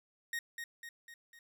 40% pulse tone with echo, 1864.7 Hz, A#6, in tune, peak -34 dBFS, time 0.33-0.39 s, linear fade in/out 2 ms, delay 250 ms, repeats 4, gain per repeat -5 dB, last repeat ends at 1.39 s, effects 12-bit

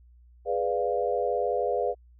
sine chord, G# diminished seventh, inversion none, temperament equal, 415.3 / 493.9 / 587.3 / 698.5 Hz, G#4 / B4 / D5 / F5, 0 / 0 / 0 / 0 cents, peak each -30 / -28 / -31 / -30 dBFS, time 0.45-1.95 s, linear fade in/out 50 ms, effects added 60 Hz sine -52 dBFS peak until 2.19 s

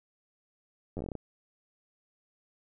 slowing click train, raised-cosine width 2 ms, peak -24 dBFS, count 10, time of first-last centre 0.97-1.153 s, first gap 10 ms, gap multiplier 1.17, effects none

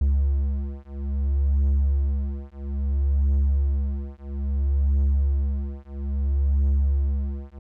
triangle beating tone pair, 69.1 / 69.7 Hz, C#2 / C#2, -5 / +10 cents, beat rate 0.6 Hz, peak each -21 dBFS, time 0.01-7.59 s, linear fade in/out 5 ms, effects none

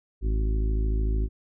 harmonic tone, 53.4 Hz, G#1, 49 cents sharp, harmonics 1 / 2 / 3 / 4 / 5 / 6 / 7, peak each -22 / -35 / -42 / -42 / -39 / -43 / -39 dBFS, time 0.21-1.29 s, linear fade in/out 50 ms, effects none

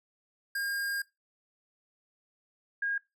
square / sine tone pair in turn, 1615 / 1628.1 Hz, G#6 / G#6, -49 / -35 cents, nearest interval unison, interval 14 cents, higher second, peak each -31 / -28 dBFS, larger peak second, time 0.55-1.02 / 2.82-2.98 s, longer first, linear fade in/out 5 ms, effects noise-tail reverb RT60 0.2 s tail -21 dB re dry

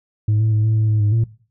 sine tone with pitch steps, 106.6 / 109.9 / 107.5 / 109.8 / 109 / 107.6 / 104.1 / 113.5 Hz, G#2 / A2 / A2 / A2 / A2 / A2 / G#2 / A#2, +46 / -2 / -40 / -3 / -16 / -38 / +5 / -46 cents, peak -11 dBFS, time 0.28-1.24 s, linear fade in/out 5 ms, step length 120 ms, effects noise-tail reverb RT60 0.4 s tail -20 dB re dry + tanh soft clip ceiling -12 dBFS

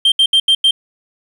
sine tone bursts at uneven times, 3162 Hz, G7, 14 cents sharp, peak -5 dBFS, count 5, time 0.05-0.12 / 0.19-0.26 / 0.33-0.4 / 0.48-0.55 / 0.64-0.71 s, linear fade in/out 5 ms, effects tanh soft clip ceiling -7 dBFS + 7-bit

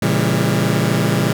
sawtooth chord, A# diminished seventh, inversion none, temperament just, 116.54 / 139.85 / 167.82 / 201.4 Hz, A#2 / C#3 / E3 / G3, 0 / +16 / +31 / +47 cents, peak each -16 dBFS, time 0.02-1.33 s, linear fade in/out 5 ms, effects none

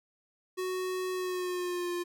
square tone with pitch glide, 370 to 351.1 Hz, F#4 to F4, 0 to +9 cents, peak -32 dBFS, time 0.57-2.04 s, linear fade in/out 20 ms, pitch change -91 cents, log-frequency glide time 1.12-1.93 s, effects none

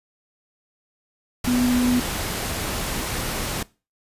sine tone in noise, 246.6 Hz, B3, 2 cents flat, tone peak -17 dBFS, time 1.47-2 s, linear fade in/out 5 ms, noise pink, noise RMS -27 dBFS, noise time 1.44-3.63 s, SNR +7 dB, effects noise-tail reverb RT60 0.3 s tail -21 dB re dry + resampled to 32000 Hz

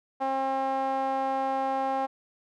sawtooth tone with band-pass filter, 267.8 Hz, C4, 40 cents sharp, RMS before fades -28 dBFS, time 0.2-2.07 s, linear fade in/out 20 ms, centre 790 Hz, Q 3.3, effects none

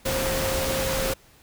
sine tone in noise, 531 Hz, C5, 25 cents sharp, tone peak -27 dBFS, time 0.05-1.14 s, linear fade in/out 10 ms, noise pink, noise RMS -27 dBFS, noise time 0.05-1.14 s, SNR -3 dB, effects pink hiss -55 dBFS RMS until 1.42 s

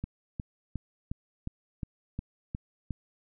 click train, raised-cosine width 5 ms, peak -21 dBFS, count 9, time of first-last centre 0.04-2.907 s, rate 2.79 Hz, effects none

